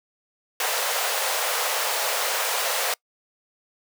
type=high-pass noise; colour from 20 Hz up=pink; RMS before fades=-25 dBFS; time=0.6-2.94 s; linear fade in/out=2 ms; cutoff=480 Hz; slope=48 dB/octave; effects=noise-tail reverb RT60 0.1 s tail -25 dB re dry